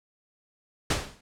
pink noise with exponential decay, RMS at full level -21 dBFS, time 0.9-1.21 s, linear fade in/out 5 ms, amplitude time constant 67 ms, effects low-pass 8000 Hz 12 dB/octave

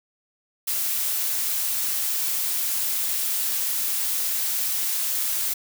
blue noise, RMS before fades -25 dBFS, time 0.67-5.54 s, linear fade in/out 10 ms, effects none

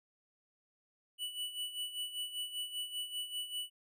square tone with tremolo, 2960 Hz, F#7, in tune, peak -36 dBFS, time 1.18-3.7 s, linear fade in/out 50 ms, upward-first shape sine, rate 5.1 Hz, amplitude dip 70%, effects none

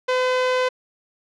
sawtooth tone, 508 Hz, B4, 49 cents sharp, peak -14 dBFS, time 0.08-0.69 s, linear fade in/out 10 ms, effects low-pass 4000 Hz 12 dB/octave

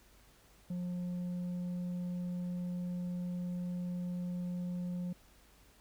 sine tone with tanh clipping, 178 Hz, F3, 33 cents sharp, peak -36 dBFS, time 0.7-5.13 s, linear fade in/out 5 ms, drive 4 dB, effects added 50 Hz sine -65 dBFS peak until 5.8 s + pink hiss -64 dBFS RMS until 5.8 s

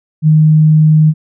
sine tone, 155.1 Hz, D#3, 5 cents flat, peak -4 dBFS, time 0.22-1.14 s, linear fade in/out 50 ms, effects none

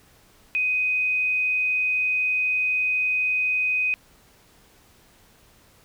sine tone, 2504 Hz, D#7, 10 cents sharp, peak -20 dBFS, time 0.55-3.94 s, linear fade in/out 0 ms, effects pink hiss -56 dBFS RMS until 5.84 s

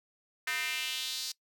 square tone with high-pass filter sweep, 140 Hz, C#3, 18 cents sharp, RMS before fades -35 dBFS, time 0.47-1.32 s, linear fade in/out 5 ms, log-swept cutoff 1800 to 4800 Hz, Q 2.7, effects noise-tail reverb RT60 0.1 s tail -21 dB re dry

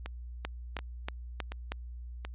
two click trains, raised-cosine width 0.3 ms, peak -18 / -23 dBFS, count 5 / 4, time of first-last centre 0.45-1.72 / 0.06-2.25 s, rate 3.15 / 1.37 Hz, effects added 60 Hz sine -40 dBFS peak until 2.34 s + resampled to 8000 Hz

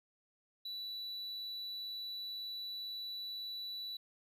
triangle tone, 3951 Hz, B7, in tune, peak -39 dBFS, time 0.65-3.97 s, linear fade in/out 5 ms, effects none

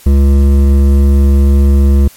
sine tone with hard clipping, 69.3 Hz, C#2, in tune, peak -6 dBFS, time 0.06-2.08 s, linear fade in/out 5 ms, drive 11 dB, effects white hiss -39 dBFS RMS until 2.16 s + MP3 64 kbps

